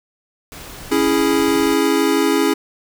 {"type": "noise", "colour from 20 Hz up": "pink", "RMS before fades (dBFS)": -35, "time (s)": [0.52, 1.74], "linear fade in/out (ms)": 0}
{"type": "chord", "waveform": "square", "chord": "C# minor", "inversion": "none", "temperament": "equal", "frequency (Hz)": [277.2, 329.6, 415.3], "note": ["C#4", "E4", "G#4"], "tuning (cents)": [0, 0, 0], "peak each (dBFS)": -19, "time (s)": [0.91, 2.54], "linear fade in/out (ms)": 10}
{"effects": []}